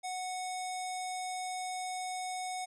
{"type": "tone with low-pass filter", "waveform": "square", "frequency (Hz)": 737, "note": "F#5", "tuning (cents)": -7, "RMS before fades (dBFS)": -38, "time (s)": [0.03, 2.66], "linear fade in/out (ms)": 20, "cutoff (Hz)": 8400, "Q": 3, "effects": []}